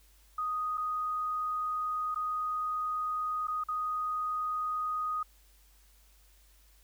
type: tone with dropouts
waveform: sine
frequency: 1244.5 Hz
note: D#6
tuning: in tune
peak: -30 dBFS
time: 0.38-5.23 s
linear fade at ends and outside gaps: 5 ms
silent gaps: 0.774-0.778 / 2.146-2.158 / 3.472-3.481 / 3.638-3.685 s
effects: added 50 Hz sine -60 dBFS peak until 6.83 s + white hiss -65 dBFS RMS until 6.83 s